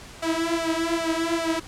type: tone with flanger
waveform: sawtooth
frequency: 330 Hz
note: E4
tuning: 2 cents sharp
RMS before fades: -25 dBFS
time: 0.22-1.6 s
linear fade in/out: 10 ms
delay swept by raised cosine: 1.6 to 5.5 ms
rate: 2.5 Hz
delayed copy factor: +0.85
effects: pink hiss -43 dBFS RMS until 1.67 s + low-pass 9000 Hz 12 dB/octave